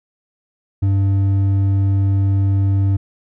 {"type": "tone with hard clipping", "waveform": "sine", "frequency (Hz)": 98, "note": "G2", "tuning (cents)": 0, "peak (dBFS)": -14, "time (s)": [0.82, 2.97], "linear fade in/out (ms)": 10, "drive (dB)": 5, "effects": []}